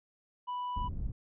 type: tone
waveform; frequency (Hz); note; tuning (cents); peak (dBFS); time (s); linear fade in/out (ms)
triangle; 988; B5; 0; -32; 0.47-0.89; 20
type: low-pass noise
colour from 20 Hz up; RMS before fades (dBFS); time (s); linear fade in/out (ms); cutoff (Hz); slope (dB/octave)
pink; -36; 0.76-1.12; 5; 120; 12
effects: resampled to 8000 Hz